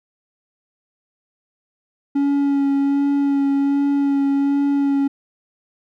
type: tone with vibrato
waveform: triangle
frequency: 280 Hz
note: C#4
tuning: 18 cents sharp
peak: -13 dBFS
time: 2.15-5.08 s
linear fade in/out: 10 ms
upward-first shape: sine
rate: 1.3 Hz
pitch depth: 15 cents each way
effects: none